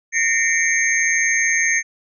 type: tone cluster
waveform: sine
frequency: 1832 / 1998 / 2119 / 2287 / 6370 Hz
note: A#6 / B6 / C7 / D7 / G8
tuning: -31 / +20 / +21 / -47 / +27 cents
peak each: -19 / -27 / -23 / -23 / -21 dBFS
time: 0.12-1.83 s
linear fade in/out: 50 ms
effects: none